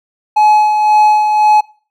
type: tone with tremolo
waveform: triangle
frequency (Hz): 849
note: G#5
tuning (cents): +38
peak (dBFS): -3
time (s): 0.36-1.61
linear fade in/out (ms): 10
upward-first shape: sine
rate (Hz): 1.9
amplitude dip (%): 45
effects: noise-tail reverb RT60 0.4 s tail -22 dB re dry